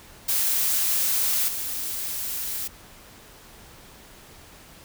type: noise with level steps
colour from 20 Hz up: blue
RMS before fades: -23 / -30 dBFS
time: 0.28-2.68 s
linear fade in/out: 10 ms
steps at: 1.48 s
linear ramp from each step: 5 ms
effects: pink hiss -48 dBFS RMS until 4.84 s